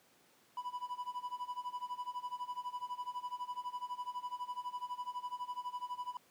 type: tone with tremolo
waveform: triangle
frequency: 987.8 Hz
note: B5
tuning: in tune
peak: -34 dBFS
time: 0.57-6.17 s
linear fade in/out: 2 ms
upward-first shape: sine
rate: 12 Hz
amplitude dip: 90%
effects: pink hiss -67 dBFS RMS until 6.3 s + high-pass 200 Hz 12 dB/octave